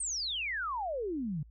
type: exponential sweep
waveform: sine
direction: down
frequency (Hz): 8870 to 138.59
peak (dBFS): -32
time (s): 0-1.43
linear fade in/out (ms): 5
effects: added 56 Hz sine -52 dBFS peak until 1.5 s